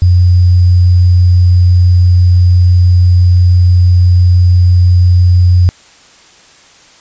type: tone with sample-and-hold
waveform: sine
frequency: 89.4 Hz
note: F2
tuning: 41 cents sharp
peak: -3 dBFS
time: 0.02-5.69 s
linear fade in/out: 0 ms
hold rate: 4900 Hz
effects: white hiss -41 dBFS RMS until 7 s + resampled to 16000 Hz